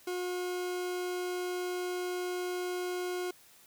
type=tone; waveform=40% pulse; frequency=360 Hz; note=F#4; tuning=47 cents flat; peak=-32 dBFS; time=0.07-3.31 s; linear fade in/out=5 ms; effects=white hiss -59 dBFS RMS until 3.66 s